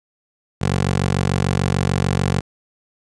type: tone with high-pass filter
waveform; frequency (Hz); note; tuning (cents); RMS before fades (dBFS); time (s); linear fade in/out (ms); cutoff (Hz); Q
15% pulse; 46.76; F#1; +19; -19; 0.61-2.41; 10; 110; 0.96
effects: resampled to 22050 Hz